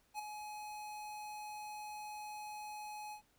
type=tone with ADSR envelope; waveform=square; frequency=843 Hz; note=G#5; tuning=26 cents sharp; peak=-38 dBFS; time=0.14-3.22 s; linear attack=50 ms; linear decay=10 ms; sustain=-7 dB; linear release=96 ms; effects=pink hiss -73 dBFS RMS until 3.38 s